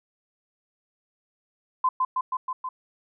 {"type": "tone with echo", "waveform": "sine", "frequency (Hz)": 1027, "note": "C6", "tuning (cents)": -33, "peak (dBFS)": -18, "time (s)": [1.84, 1.89], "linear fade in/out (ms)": 5, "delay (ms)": 160, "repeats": 5, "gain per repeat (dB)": -2, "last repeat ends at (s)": 2.69, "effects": []}